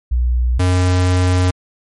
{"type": "tone pair in turn", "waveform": ["sine", "square"], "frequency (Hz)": [60.9, 90.9], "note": ["B1", "F#2"], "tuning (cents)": [-24, -30], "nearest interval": "perfect fifth", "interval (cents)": 694, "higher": "second", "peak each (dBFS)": -12, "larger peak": "neither", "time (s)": [[0.11, 0.59], [0.59, 1.51]], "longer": "second", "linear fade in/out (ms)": 10, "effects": ["MP3 48 kbps"]}